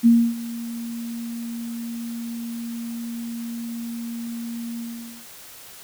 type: tone with ADSR envelope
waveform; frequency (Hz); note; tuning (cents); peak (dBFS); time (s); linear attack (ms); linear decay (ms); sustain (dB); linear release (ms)
sine; 233.1; A#3; 0; -9; 0.03-5.26; 32; 280; -19; 470
effects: white hiss -43 dBFS RMS until 5.83 s